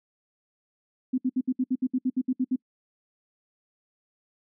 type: tone bursts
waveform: sine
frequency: 256.4 Hz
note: C4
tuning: 35 cents flat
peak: -21 dBFS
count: 13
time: 1.13-2.561 s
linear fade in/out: 10 ms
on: 51 ms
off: 64 ms
effects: noise-tail reverb RT60 0.1 s tail -26 dB re dry